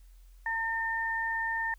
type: tone pair together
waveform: sine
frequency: 908.3 / 1812 Hz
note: A#5 / A#6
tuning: -45 / -50 cents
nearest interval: octave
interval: 1195 cents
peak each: -34 / -30 dBFS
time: 0.46-1.74 s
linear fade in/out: 2 ms
effects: added 43 Hz sine -51 dBFS peak until 1.78 s + white hiss -69 dBFS RMS until 1.78 s